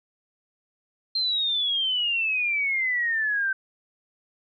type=exponential sweep; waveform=sine; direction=down; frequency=4186 to 1541 Hz; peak=-22 dBFS; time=1.15-3.53 s; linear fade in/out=5 ms; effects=none